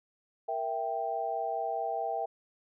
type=chord; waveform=sine; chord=E diminished; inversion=second; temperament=equal; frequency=466.2 / 659.3 / 784 Hz; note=Bb4 / E5 / G5; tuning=0 / 0 / 0 cents; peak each=-38 / -34 / -33 dBFS; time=0.48-2.26 s; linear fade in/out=10 ms; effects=none